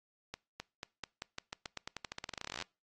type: accelerating click train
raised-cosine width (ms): 0.2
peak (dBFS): -23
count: 30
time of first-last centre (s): 0.34-2.623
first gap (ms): 260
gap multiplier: 0.89
effects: noise-tail reverb RT60 0.3 s tail -25 dB re dry + AAC 32 kbps